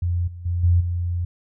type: tone with level steps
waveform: sine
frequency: 87.31 Hz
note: F2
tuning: in tune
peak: -19 / -33 / -20 / -13 / -21 dBFS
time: 0.02-1.25 s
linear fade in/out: 5 ms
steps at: 0.27 / 0.45 / 0.63 / 0.8 s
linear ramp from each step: 10 ms
effects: none